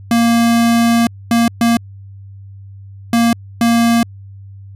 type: tone bursts at uneven times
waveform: square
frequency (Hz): 232.9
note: A#3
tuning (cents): -1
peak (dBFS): -10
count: 5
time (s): 0.11-1.07 / 1.31-1.48 / 1.61-1.77 / 3.13-3.33 / 3.61-4.03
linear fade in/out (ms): 2
effects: added 98 Hz sine -32 dBFS peak until 4.75 s + resampled to 32000 Hz